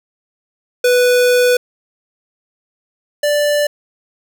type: tone pair in turn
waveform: square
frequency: 493.9 / 587.3 Hz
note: B4 / D5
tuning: 0 / 0 cents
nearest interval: minor third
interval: 300 cents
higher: second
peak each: -10 / -13 dBFS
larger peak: first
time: 0.84-1.57 / 3.23-3.67 s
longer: first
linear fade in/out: 5 ms
effects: none

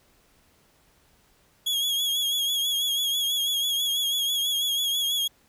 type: tone with vibrato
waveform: 40% pulse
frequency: 3322 Hz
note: G#7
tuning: in tune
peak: -22 dBFS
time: 1.66-5.28 s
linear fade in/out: 10 ms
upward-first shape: triangle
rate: 6.1 Hz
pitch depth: 60 cents each way
effects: pink hiss -62 dBFS RMS until 5.48 s

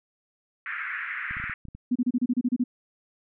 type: band-pass noise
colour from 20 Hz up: pink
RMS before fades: -33 dBFS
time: 0.66-1.54 s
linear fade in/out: 2 ms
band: 1400 to 2200 Hz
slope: 48 dB/octave
type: clicks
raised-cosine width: 5 ms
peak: -29 dBFS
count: 8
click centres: 1.31 / 1.369 / 1.4 / 1.44 / 1.497 / 1.653 / 1.685 / 1.75 s
type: tone bursts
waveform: sine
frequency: 246.9 Hz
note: B3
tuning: in tune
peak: -20 dBFS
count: 10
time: 1.91-2.64 s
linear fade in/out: 10 ms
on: 46 ms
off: 30 ms
effects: none

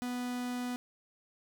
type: tone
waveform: 45% pulse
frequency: 246.9 Hz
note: B3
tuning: in tune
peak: -34 dBFS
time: 0.02-0.76 s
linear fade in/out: 0 ms
effects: none

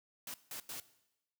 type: noise bursts at uneven times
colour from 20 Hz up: white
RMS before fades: -44 dBFS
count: 3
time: 0.27-0.34 / 0.51-0.6 / 0.69-0.8 s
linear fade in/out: 2 ms
effects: noise-tail reverb RT60 0.9 s tail -17 dB re dry + high-pass 100 Hz 12 dB/octave

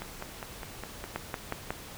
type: two click trains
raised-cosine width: 0.5 ms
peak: -22 / -16 dBFS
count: 6 / 4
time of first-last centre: 0.02-1.04 / 1.16-1.705 s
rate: 4.9 / 5.5 Hz
effects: pink hiss -45 dBFS RMS until 1.97 s

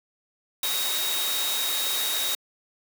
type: tone in noise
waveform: sine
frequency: 3767 Hz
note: A#7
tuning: 17 cents sharp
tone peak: -28 dBFS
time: 0.63-2.35 s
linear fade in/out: 2 ms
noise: white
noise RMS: -28 dBFS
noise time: 0.63-2.35 s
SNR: -3 dB
effects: high-pass 400 Hz 12 dB/octave

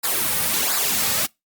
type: noise with flanger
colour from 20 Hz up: white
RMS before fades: -21 dBFS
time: 0.03-1.27 s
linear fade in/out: 20 ms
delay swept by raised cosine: 0.32 to 3.02 ms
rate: 1.4 Hz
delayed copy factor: -0.7
effects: noise-tail reverb RT60 0.2 s tail -25 dB re dry + Opus 48 kbps

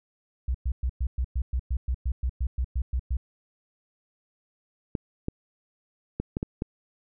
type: tone bursts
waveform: sine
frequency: 62.5 Hz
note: B1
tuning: 21 cents sharp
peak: -23 dBFS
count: 16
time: 0.48-3.17 s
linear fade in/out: 5 ms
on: 65 ms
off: 110 ms
type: clicks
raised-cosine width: 3 ms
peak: -15 dBFS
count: 6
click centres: 4.952 / 5.284 / 6.2 / 6.369 / 6.429 / 6.621 s
effects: none

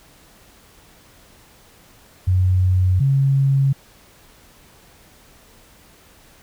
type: tone pair in turn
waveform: sine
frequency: 92.1 / 136.76 Hz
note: F#2 / C#3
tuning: -7 / -23 cents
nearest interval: perfect fifth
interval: 684 cents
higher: second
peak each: -13 dBFS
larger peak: neither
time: 2.27-3 / 3-3.73 s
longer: neither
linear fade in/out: 10 ms
effects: pink hiss -50 dBFS RMS until 6.42 s

